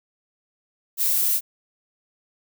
violet noise, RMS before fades -21 dBFS, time 0.97-1.41 s, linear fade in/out 50 ms, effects none

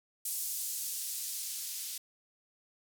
violet noise with band-pass filter sweep, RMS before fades -38 dBFS, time 0.25-1.98 s, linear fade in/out 5 ms, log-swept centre 7600 to 4000 Hz, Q 0.76, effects none

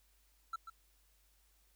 triangle tone with echo, 1338 Hz, E6, 25 cents sharp, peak -35 dBFS, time 0.53-0.56 s, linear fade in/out 5 ms, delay 140 ms, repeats 1, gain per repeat -9 dB, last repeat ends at 0.7 s, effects added 50 Hz sine -70 dBFS peak until 1.75 s + white hiss -73 dBFS RMS until 1.75 s

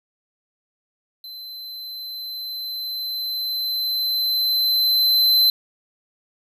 square tone with level ramp, 4063 Hz, B7, 48 cents sharp, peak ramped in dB -35 to -13 dBFS, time 1.24-5.5 s, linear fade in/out 2 ms, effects none

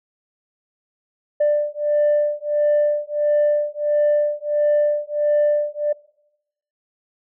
sine beating tone pair, 591 / 592.5 Hz, D5 / D5, +11 / +15 cents, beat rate 1.5 Hz, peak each -18 dBFS, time 1.4-5.93 s, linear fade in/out 10 ms, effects noise-tail reverb RT60 0.8 s tail -22 dB re dry + tanh soft clip ceiling -11 dBFS

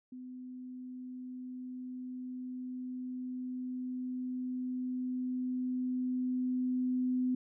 sine tone with level ramp, 253.1 Hz, B3, 43 cents sharp, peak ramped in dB -43 to -28 dBFS, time 0.12-7.35 s, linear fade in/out 5 ms, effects none

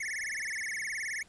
square tone with vibrato, 1962 Hz, B6, 12 cents flat, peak -34 dBFS, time 0-1.23 s, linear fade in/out 5 ms, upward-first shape sine, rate 19 Hz, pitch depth 230 cents each way, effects pink hiss -61 dBFS RMS until 1.28 s + resampled to 24000 Hz

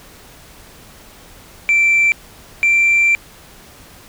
sine tone pair in turn, 2342 / 2353 Hz, D7 / D7, -5 / +3 cents, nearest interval unison, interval 8 cents, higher second, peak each -8 dBFS, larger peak neither, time 1.69-2.12 / 2.63-3.15 s, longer second, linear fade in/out 0 ms, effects tanh soft clip ceiling -8 dBFS + pink hiss -42 dBFS RMS until 4.08 s

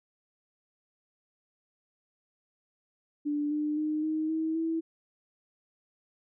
sine tone with pitch steps, 293.7 / 299.9 / 306.2 / 312.6 / 319.2 / 325.9 Hz, D4 / D4 / D#4 / D#4 / D#4 / E4, 0 / +36 / -28 / +8 / +44 / -20 cents, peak -27 dBFS, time 3.25-4.81 s, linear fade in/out 20 ms, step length 260 ms, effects none

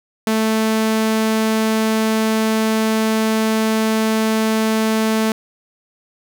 sawtooth tone, 220 Hz, A3, in tune, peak -11 dBFS, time 0.27-5.32 s, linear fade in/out 2 ms, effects none

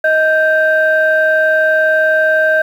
sine tone pair together, 628.2 / 1568 Hz, D#5 / G6, +16 / 0 cents, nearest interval octave + major third, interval 1584 cents, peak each -11 dBFS, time 0.04-2.62 s, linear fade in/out 5 ms, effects tanh soft clip ceiling -2 dBFS + 7-bit

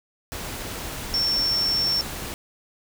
sine tone in noise, 5440 Hz, F8, 46 cents flat, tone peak -20 dBFS, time 1.14-2.01 s, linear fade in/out 0 ms, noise pink, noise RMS -33 dBFS, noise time 0.32-2.34 s, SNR +10 dB, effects none

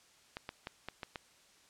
clicks, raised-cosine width 0.3 ms, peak -24 dBFS, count 6, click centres 0.369 / 0.491 / 0.671 / 0.886 / 1.032 / 1.158 s, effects white hiss -64 dBFS RMS until 1.69 s + low-pass 8000 Hz 12 dB/octave

